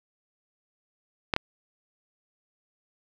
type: clicks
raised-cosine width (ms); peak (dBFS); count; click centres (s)
0.3; -7; 2; 1.338 / 1.364
effects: none